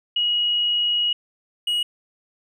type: tone pair in turn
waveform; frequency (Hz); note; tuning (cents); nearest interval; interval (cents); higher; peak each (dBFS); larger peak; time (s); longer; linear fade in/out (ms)
sine / triangle; 2900 / 2900; F#7 / F#7; -35 / -35; unison; 0; neither; -18; neither; 0.16-1.13 / 1.67-1.83; first; 5
effects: none